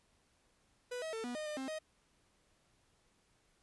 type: tone with pitch steps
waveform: 45% pulse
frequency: 493.8 / 639 / 447.4 / 243.8 / 614 / 604 / 264.9 / 626 Hz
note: B4 / D#5 / A4 / B3 / D#5 / D5 / C4 / D#5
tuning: 0 / +46 / +29 / -22 / -23 / +48 / +22 / +10 cents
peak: -39 dBFS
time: 0.91-1.79 s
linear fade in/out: 10 ms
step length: 110 ms
effects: pink hiss -73 dBFS RMS until 3.62 s + resampled to 24000 Hz